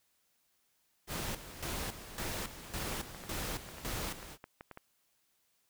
pink noise with tremolo, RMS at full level -38 dBFS, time 1.07-4.38 s, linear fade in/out 50 ms, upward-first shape square, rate 1.8 Hz, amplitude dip 70%
clicks, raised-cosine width 0.5 ms, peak -31 dBFS, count 12, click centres 2.868 / 2.923 / 3.147 / 3.238 / 3.315 / 3.689 / 3.783 / 4.228 / 4.441 / 4.609 / 4.713 / 4.774 s
effects white hiss -75 dBFS RMS until 5.69 s

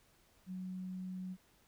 sine tone, 185 Hz, F#3, in tune, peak -40 dBFS, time 0.46-1.37 s, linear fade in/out 50 ms, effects pink hiss -69 dBFS RMS until 1.67 s

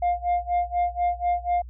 sine tone with tremolo, 705 Hz, F5, 16 cents sharp, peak -16 dBFS, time 0.02-1.62 s, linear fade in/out 5 ms, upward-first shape sine, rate 4.1 Hz, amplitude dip 95%, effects tanh soft clip ceiling -18 dBFS + added 60 Hz sine -37 dBFS peak until 1.69 s

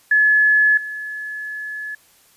sine tone with level steps, 1710 Hz, A6, 50 cents flat, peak -11 / -26 dBFS, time 0.11-1.95 s, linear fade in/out 5 ms, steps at 0.77 s, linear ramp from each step 5 ms, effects white hiss -54 dBFS RMS until 2.36 s + resampled to 32000 Hz

